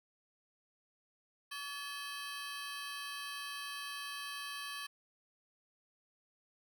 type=ring-modulated tone; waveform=20% pulse; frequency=1428 Hz; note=F6; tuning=38 cents sharp; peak=-33 dBFS; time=1.51-4.87 s; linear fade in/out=10 ms; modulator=289 Hz; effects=none